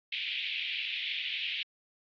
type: band-pass noise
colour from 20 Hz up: pink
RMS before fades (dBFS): -35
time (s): 0.12-1.63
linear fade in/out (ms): 5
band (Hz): 2300 to 3600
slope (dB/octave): 48
effects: AAC 48 kbps